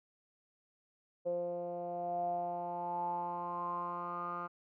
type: tone with low-pass filter sweep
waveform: 10% pulse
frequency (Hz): 174.61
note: F3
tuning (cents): 0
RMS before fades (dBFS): -38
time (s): 1.25-4.48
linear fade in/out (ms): 20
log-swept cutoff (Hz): 530 to 1300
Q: 10
effects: none